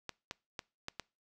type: clicks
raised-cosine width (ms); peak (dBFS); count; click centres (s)
0.2; -21; 5; 0.093 / 0.311 / 0.592 / 0.884 / 0.997
effects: noise-tail reverb RT60 0.3 s tail -25 dB re dry